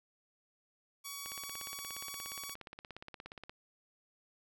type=tone; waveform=5% pulse; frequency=1128 Hz; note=C#6; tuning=30 cents sharp; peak=-30 dBFS; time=1.04-2.55 s; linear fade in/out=20 ms
type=click train; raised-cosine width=0.3 ms; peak=-30 dBFS; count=39; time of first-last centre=1.26-3.495 s; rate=17 Hz
effects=none